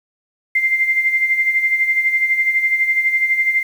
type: tone with tremolo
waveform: sine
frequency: 2093 Hz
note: C7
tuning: in tune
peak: -11 dBFS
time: 0.55-3.63 s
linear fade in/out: 5 ms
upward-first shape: sine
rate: 12 Hz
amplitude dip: 60%
effects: 7-bit